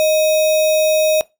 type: tone with sample-and-hold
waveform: sine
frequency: 622.3 Hz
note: D#5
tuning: in tune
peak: -11 dBFS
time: 0-1.21 s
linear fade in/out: 0 ms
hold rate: 3150 Hz
effects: noise-tail reverb RT60 0.2 s tail -20 dB re dry